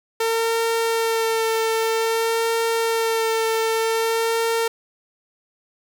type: tone with vibrato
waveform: sawtooth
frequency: 452.4 Hz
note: A4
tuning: 48 cents sharp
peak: -15 dBFS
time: 0.2-4.68 s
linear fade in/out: 5 ms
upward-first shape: sine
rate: 0.52 Hz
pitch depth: 17 cents each way
effects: none